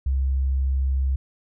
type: tone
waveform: sine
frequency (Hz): 66.7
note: C2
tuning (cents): +34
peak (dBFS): -19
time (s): 0.06-1.16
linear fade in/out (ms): 5
effects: none